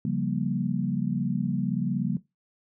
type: chord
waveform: sine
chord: G half-diminished seventh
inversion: second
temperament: equal with one note detuned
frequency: 138.59 / 174.61 / 196 / 235 Hz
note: Db3 / F3 / G3 / Bb3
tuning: 0 / 0 / 0 / +14 cents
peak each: -30 dBFS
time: 0.05-2.17 s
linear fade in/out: 2 ms
effects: noise-tail reverb RT60 0.2 s tail -18 dB re dry